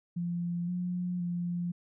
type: tone with pitch steps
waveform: sine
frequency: 173.1 / 178.7 / 174.5 Hz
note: F3 / F3 / F3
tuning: -15 / +40 / -1 cents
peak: -30 dBFS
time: 0.16-1.72 s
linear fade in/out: 10 ms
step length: 520 ms
effects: none